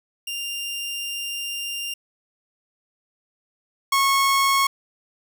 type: tone pair in turn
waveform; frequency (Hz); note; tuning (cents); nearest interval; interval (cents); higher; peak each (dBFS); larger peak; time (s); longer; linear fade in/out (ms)
sawtooth; 2794 / 1096.1; F7 / C#6; 0 / -20; octave + major third; 1620; first; -24 / -13; second; 0.27-1.94 / 3.92-4.67; first; 5
effects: none